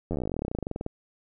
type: slowing click train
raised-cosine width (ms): 2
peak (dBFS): -17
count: 29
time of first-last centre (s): 0.11-0.864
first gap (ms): 11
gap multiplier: 1.06
effects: none